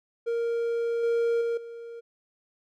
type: tone with level steps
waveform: triangle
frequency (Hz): 466.2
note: A#4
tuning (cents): 0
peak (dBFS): -23 / -20 / -23 / -36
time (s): 0.26-2.01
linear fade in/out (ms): 20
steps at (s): 1.03 / 1.41 / 1.57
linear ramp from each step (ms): 5
effects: none